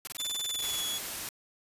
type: noise bursts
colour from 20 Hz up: white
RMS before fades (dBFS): -38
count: 16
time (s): 0.05-0.807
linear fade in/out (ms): 0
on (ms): 22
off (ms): 27
type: tone with pitch glide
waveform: sawtooth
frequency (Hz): 3508 to 3373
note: A7 to G#7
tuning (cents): -6 to +26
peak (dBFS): -29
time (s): 0.18-0.99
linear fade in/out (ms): 20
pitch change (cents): -68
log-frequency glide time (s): 0.48-0.83
type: noise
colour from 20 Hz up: white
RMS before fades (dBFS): -37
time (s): 0.62-1.29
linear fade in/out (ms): 2
effects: resampled to 32000 Hz